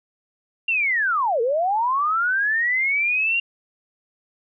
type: linear two-way sweep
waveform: sine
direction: down then up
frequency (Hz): 2794 to 441.9 to 2794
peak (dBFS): -18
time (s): 0.68-3.4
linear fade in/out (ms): 5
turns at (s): 1.41
effects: none